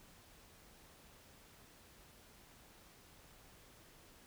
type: silence
effects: pink hiss -62 dBFS RMS until 4.26 s